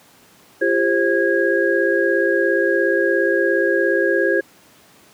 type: tone cluster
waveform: sine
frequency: 343.3 / 400.4 / 530 / 1644 Hz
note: F4 / G4 / C5 / G#6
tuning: -30 / +37 / +22 / -18 cents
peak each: -20 dBFS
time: 0.61-4.41 s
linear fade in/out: 10 ms
effects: pink hiss -50 dBFS RMS until 5.13 s + high-pass 150 Hz 12 dB/octave